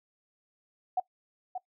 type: tone with echo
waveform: sine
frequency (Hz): 738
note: F#5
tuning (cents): -5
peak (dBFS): -24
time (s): 0.97-1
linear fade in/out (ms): 5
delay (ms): 580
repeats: 1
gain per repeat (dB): -8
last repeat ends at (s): 1.58
effects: noise-tail reverb RT60 0.1 s tail -20 dB re dry